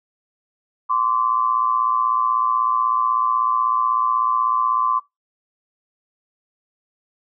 sine tone pair together, 1036 / 1152.2 Hz, C6 / D6, -17 / -33 cents, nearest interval major second, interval 184 cents, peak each -19 dBFS, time 0.89-5 s, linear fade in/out 20 ms, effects noise-tail reverb RT60 0.2 s tail -24 dB re dry

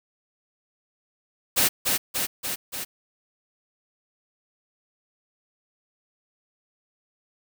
white noise with echo, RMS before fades -20 dBFS, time 1.56-1.69 s, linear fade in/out 20 ms, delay 290 ms, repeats 4, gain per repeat -3 dB, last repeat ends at 2.85 s, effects none

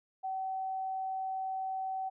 sine tone, 762 Hz, G5, 49 cents flat, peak -33 dBFS, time 0.23-2.1 s, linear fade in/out 20 ms, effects none

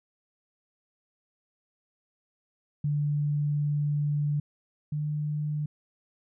sine tone pair in turn, 146.83 / 149.74 Hz, D3 / D3, 0 / +34 cents, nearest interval unison, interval 34 cents, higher second, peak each -24 / -27 dBFS, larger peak first, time 2.84-4.4 / 4.92-5.66 s, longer first, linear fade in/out 5 ms, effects none

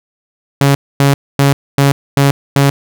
sawtooth tone bursts, 139.6 Hz, C#3, 13 cents sharp, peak -3 dBFS, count 6, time 0.61-2.7 s, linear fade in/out 2 ms, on 140 ms, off 250 ms, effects none

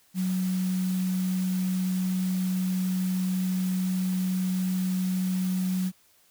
sine tone in noise, 185 Hz, F#3, in tune, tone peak -24 dBFS, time 0.14-5.92 s, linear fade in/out 50 ms, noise white, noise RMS -42 dBFS, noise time 0.14-5.92 s, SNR +15 dB, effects white hiss -62 dBFS RMS until 6.3 s

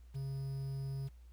triangle tone with quantisation, 135.9 Hz, C#3, 34 cents flat, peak -35 dBFS, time 0.14-1.09 s, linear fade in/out 20 ms, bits 10, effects added 60 Hz sine -53 dBFS peak until 1.32 s + pink hiss -74 dBFS RMS until 1.32 s

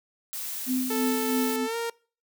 blue noise, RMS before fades -34 dBFS, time 0.33-1.56 s, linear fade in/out 0 ms
sine tone with tremolo, 255.7 Hz, C4, 40 cents flat, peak -23 dBFS, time 0.66-1.68 s, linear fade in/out 50 ms, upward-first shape sine, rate 3.1 Hz, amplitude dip 55%
sawtooth tone with pitch glide, 440 to 464 Hz, A4 to A#4, 0 to -8 cents, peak -24 dBFS, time 0.9-1.9 s, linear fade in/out 5 ms, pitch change +92 cents, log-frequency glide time 1.65-1.76 s
effects noise-tail reverb RT60 0.4 s tail -24 dB re dry

